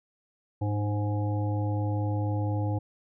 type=harmonic tone with a mistuned harmonic; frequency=104.3 Hz; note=G#2; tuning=8 cents sharp; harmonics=1 / 3 / 5 / 7 / 8; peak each=-26 / -34 / -38 / -43 / -39 dBFS; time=0.61-2.79 s; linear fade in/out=10 ms; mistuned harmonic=3; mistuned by=-31 cents; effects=none